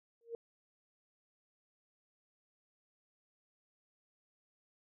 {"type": "tone with exponential growth", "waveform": "sine", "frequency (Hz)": 464, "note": "A#4", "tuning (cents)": -8, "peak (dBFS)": -35, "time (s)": [0.21, 0.35], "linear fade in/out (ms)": 1, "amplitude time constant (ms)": 29, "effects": []}